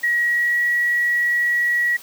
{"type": "tone with pitch glide", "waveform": "sine", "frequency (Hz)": [1907, 1922.5], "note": ["A#6", "B6"], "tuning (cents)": [39, -47], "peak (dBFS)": -16, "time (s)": [0.03, 1.97], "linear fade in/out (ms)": 10, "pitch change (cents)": 14, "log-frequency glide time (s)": [0.21, 0.64], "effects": ["white hiss -42 dBFS RMS until 2.02 s", "high-pass 80 Hz 12 dB/octave"]}